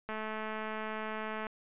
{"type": "click train", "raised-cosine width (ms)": 0.5, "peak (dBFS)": -24, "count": 300, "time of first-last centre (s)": [0.09, 1.468], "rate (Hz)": 217, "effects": ["resampled to 8000 Hz"]}